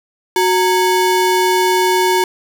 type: ring-modulated tone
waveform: square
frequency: 645 Hz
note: E5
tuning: 38 cents flat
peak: -9 dBFS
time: 0.36-2.24 s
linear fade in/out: 2 ms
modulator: 276 Hz
effects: none